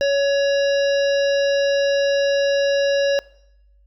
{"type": "harmonic tone", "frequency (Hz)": 560, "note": "C#5", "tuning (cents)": 18, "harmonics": [1, 3, 5, 7, 9, 10], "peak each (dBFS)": [-16, -26, -30, -33, -35, -36], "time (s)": [0.01, 3.19], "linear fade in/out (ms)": 0, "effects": ["noise-tail reverb RT60 0.8 s tail -22 dB re dry", "added 50 Hz sine -51 dBFS peak until 3.86 s"]}